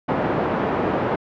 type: band-pass noise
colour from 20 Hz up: white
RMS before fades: -22 dBFS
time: 0.08-1.16 s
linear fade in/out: 10 ms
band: 120 to 730 Hz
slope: 12 dB/octave
effects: low-pass 3000 Hz 12 dB/octave